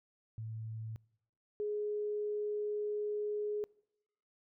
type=tone pair in turn; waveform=sine; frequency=111 / 418.2 Hz; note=A2 / G#4; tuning=+16 / +12 cents; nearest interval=octave + major seventh; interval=2296 cents; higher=second; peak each=-39 / -33 dBFS; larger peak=second; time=0.38-0.96 / 1.6-3.64 s; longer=second; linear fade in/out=0 ms; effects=noise-tail reverb RT60 0.8 s tail -25 dB re dry